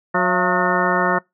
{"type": "harmonic tone with a mistuned harmonic", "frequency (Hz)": 181.5, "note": "F#3", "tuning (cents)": -33, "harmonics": [1, 2, 3, 4, 5, 6, 7, 8, 10], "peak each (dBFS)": [-24, -24, -24, -24, -24, -24, -24, -24, -24], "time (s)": [0.14, 1.19], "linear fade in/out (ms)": 10, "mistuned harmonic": 4, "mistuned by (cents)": -92, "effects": ["noise-tail reverb RT60 0.2 s tail -26 dB re dry"]}